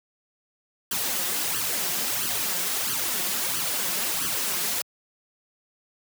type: noise with flanger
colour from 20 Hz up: white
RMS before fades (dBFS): -27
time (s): 0.91-4.82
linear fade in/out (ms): 5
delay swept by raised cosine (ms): 0.65 to 5.65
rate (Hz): 1.5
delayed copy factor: +0.75
effects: high-pass 100 Hz 12 dB/octave